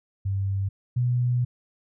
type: tone pair in turn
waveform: sine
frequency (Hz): 97.7 / 123.09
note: G2 / B2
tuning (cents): -5 / -5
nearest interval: major third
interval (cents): 400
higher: second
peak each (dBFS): -23 / -20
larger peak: second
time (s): 0.25-0.69 / 0.96-1.45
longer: second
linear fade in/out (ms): 10
effects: none